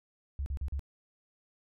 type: tone bursts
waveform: sine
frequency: 69.3 Hz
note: C#2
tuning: in tune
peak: -31 dBFS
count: 4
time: 0.39-0.794 s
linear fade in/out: 0 ms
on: 71 ms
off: 40 ms
effects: none